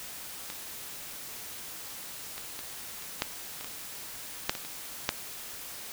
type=clicks; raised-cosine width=0.2 ms; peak=-20 / -22 / -22 / -27 / -9 / -22 / -22 / -7 / -19 / -23 / -7 dBFS; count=11; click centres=0.501 / 2.38 / 2.591 / 3.023 / 3.221 / 3.61 / 3.645 / 4.495 / 4.552 / 4.65 / 5.091 s; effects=white hiss -42 dBFS RMS until 5.92 s